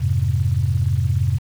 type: chord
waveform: sine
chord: F minor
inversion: none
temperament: equal with one note detuned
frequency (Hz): 87.31 / 104.43 / 130.81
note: F2 / Ab2 / C3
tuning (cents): 0 / +10 / 0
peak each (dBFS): -20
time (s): 0-1.39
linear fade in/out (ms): 20
effects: tanh soft clip ceiling -6 dBFS + 7-bit